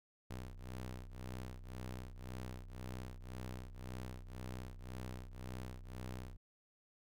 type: ring-modulated tone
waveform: sawtooth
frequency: 63.1 Hz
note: B1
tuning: 38 cents sharp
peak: -38 dBFS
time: 0.3-6.37 s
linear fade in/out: 10 ms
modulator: 30.6 Hz
effects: none